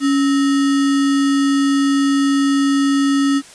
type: tone with sample-and-hold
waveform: sine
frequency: 278.2 Hz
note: C#4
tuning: 6 cents sharp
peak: -12 dBFS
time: 0-3.42 s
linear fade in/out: 50 ms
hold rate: 1575 Hz
effects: white hiss -41 dBFS RMS until 3.54 s + resampled to 22050 Hz